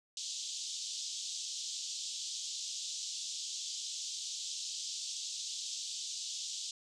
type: band-pass noise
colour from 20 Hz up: white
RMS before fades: -41 dBFS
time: 0.17-6.71 s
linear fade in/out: 2 ms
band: 3200 to 7400 Hz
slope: 48 dB/octave
effects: none